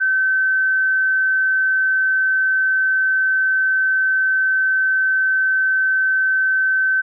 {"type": "tone", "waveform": "sine", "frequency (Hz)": 1536, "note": "G6", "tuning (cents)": -36, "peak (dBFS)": -14, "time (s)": [0, 7.02], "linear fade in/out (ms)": 20, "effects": []}